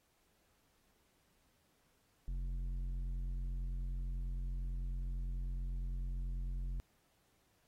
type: tone with tanh clipping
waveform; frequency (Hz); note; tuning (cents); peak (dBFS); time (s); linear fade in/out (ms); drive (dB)
sine; 44.53; F1; +34; -38; 2.28-6.8; 0; 9
effects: pink hiss -75 dBFS RMS until 7.67 s + AAC 48 kbps